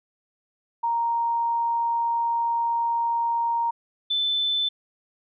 sine tone pair in turn, 932.3 / 3520 Hz, A#5 / A7, 0 / 0 cents, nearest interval octave + major seventh, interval 2300 cents, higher second, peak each -21 dBFS, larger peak neither, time 0.83-3.71 / 4.1-4.69 s, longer first, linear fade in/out 10 ms, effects none

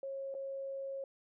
sine tone with dropouts, 544 Hz, C#5, 33 cents flat, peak -38 dBFS, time 0.03-1.04 s, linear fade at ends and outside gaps 2 ms, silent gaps 0.342-0.349 s, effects none

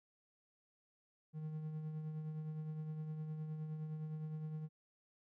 triangle tone with tremolo, 155.3 Hz, D#3, 3 cents flat, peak -37 dBFS, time 1.33-4.69 s, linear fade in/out 50 ms, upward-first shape triangle, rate 9.7 Hz, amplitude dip 45%, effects none

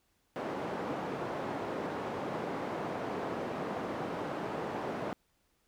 white band-pass noise, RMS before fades -37 dBFS, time 0.36-5.13 s, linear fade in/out 0 ms, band 160 to 740 Hz, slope 12 dB/octave, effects pink hiss -74 dBFS RMS until 5.67 s

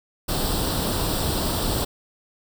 pink noise with comb filter, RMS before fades -24 dBFS, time 0.28-1.85 s, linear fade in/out 10 ms, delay 0.23 ms, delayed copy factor +0.7, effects none

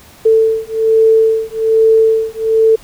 sine beating tone pair, 444 / 445.2 Hz, A4 / A4, +16 / +20 cents, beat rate 1.2 Hz, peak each -11 dBFS, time 0.25-2.76 s, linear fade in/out 10 ms, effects pink hiss -41 dBFS RMS until 2.83 s

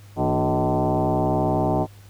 sine tone with frequency modulation, 233.1 Hz, A#3, in tune, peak -18 dBFS, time 0.16-1.87 s, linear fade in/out 50 ms, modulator 132 Hz, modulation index 4.8, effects added 101 Hz sine -43 dBFS peak until 2.09 s + pink hiss -53 dBFS RMS until 2.09 s

